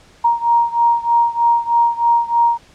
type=beating tone pair; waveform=sine; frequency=937 / 940.2 Hz; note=A#5 / A#5; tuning=+9 / +15 cents; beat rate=3.2 Hz; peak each=-14 / -16 dBFS; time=0.24-2.58 s; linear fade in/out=10 ms; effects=pink hiss -48 dBFS RMS until 2.74 s + low-pass 7000 Hz 12 dB/octave